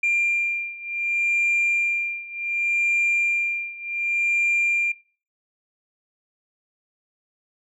sine beating tone pair, 2387 / 2387.67 Hz, D7 / D7, +28 / +28 cents, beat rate 0.67 Hz, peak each -22 / -24 dBFS, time 0.03-4.92 s, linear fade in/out 5 ms, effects noise-tail reverb RT60 0.4 s tail -20 dB re dry + tanh soft clip ceiling -15 dBFS

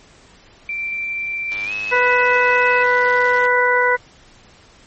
sine tone with pitch glide, 2349 to 2576 Hz, D7 to E7, 0 to -41 cents, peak -21 dBFS, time 0.69-2.83 s, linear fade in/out 2 ms, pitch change +159 cents, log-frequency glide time 1.65-1.72 s
click train, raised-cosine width 0.2 ms, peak -16 dBFS, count 199, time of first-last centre 1.52-3.461 s, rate 102 Hz
harmonic tone, 493.9 Hz, B4, in tune, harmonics 1 / 2 / 3 / 4, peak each -18 / -18 / -18 / -18 dBFS, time 1.91-3.97 s, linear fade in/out 20 ms
effects pink hiss -48 dBFS RMS until 4.86 s + MP3 32 kbps

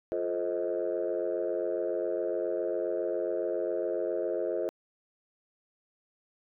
sine chord, F dominant seventh, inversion none, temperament just, 349.2 / 436.5 / 523.8 / 628.6 Hz, F4 / A4 / C5 / Eb5, 0 / -14 / +2 / +18 cents, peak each -33 dBFS, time 0.12-4.69 s, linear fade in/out 0 ms, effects tanh soft clip ceiling -21 dBFS

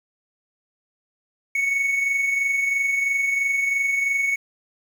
triangle tone pair together, 2217 / 2240 Hz, C#7 / C#7, 0 / +18 cents, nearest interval unison, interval 18 cents, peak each -18 / -29 dBFS, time 1.55-4.36 s, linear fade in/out 5 ms, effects 8-bit

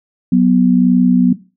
sine tone pair together, 184.97 / 246.9 Hz, F#3 / B3, 0 / 0 cents, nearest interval perfect fourth, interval 500 cents, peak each -10 dBFS, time 0.32-1.33 s, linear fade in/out 5 ms, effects noise-tail reverb RT60 0.3 s tail -17 dB re dry

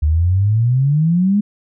sine exponential sweep, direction up, 73.1 to 211.4 Hz, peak -11 dBFS, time 0.02-1.41 s, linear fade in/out 10 ms, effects none

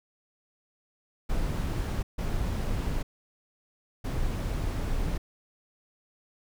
brown noise bursts at uneven times, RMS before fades -29 dBFS, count 3, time 1.29-2.03 / 2.18-3.03 / 4.04-5.18 s, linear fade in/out 10 ms, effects none

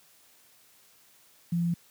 sine tone with quantisation, 171.1 Hz, F3, 35 cents flat, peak -24 dBFS, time 1.52-1.74 s, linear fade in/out 5 ms, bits 9, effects white hiss -60 dBFS RMS until 1.9 s + high-pass 80 Hz 12 dB/octave

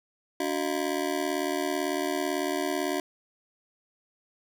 25% pulse ring-modulated tone, 329.1 Hz, E4, 3 cents flat, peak -20 dBFS, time 0.4-3 s, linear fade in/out 2 ms, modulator 39 Hz, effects none

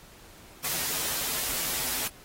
white noise with comb filter, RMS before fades -30 dBFS, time 0.64-2.08 s, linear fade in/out 5 ms, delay 10 ms, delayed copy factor -0.6, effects pink hiss -52 dBFS RMS until 2.24 s + AAC 48 kbps

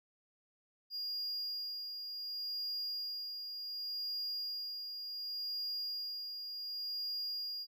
triangle tone with tremolo, 4835 Hz, D8, 50 cents sharp, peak -35 dBFS, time 0.9-7.67 s, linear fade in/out 50 ms, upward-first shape sine, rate 0.68 Hz, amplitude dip 45%, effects none

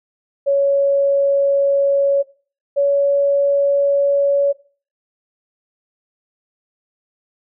sine tone pair in turn, 558 / 562.9 Hz, C#5 / C#5, +11 / +26 cents, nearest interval unison, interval 15 cents, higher second, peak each -12 dBFS, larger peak neither, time 0.46-2.23 / 2.76-4.53 s, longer neither, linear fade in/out 20 ms, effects noise-tail reverb RT60 0.4 s tail -19 dB re dry

